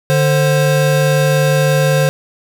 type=tone pair together; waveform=square; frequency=148.16 / 528 Hz; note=D3 / C5; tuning=+16 / +16 cents; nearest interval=octave + minor seventh; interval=2200 cents; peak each=-13 / -15 dBFS; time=0.1-2.09 s; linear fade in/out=0 ms; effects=none